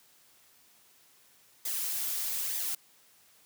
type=noise with flanger; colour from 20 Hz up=blue; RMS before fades=-33 dBFS; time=1.65-2.75 s; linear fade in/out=5 ms; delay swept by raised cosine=0.71 to 5.71 ms; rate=1.1 Hz; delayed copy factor=-0.6; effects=white hiss -62 dBFS RMS until 3.45 s + high-pass 80 Hz 12 dB/octave